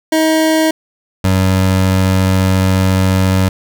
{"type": "tone pair in turn", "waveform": "25% pulse", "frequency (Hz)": [317.1, 94.27], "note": ["D#4", "F#2"], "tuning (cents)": [33, 33], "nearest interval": "octave + major sixth", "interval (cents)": 2100, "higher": "first", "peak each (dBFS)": -6, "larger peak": "neither", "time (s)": [[0.12, 0.71], [1.24, 3.49]], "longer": "second", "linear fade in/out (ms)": 5, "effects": []}